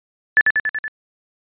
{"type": "tone with echo", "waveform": "sine", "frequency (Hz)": 1739, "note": "A6", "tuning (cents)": -21, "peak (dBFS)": -8, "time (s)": [0.37, 0.41], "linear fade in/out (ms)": 0, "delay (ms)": 94, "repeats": 5, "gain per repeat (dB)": -3, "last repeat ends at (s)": 0.88, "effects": ["resampled to 8000 Hz"]}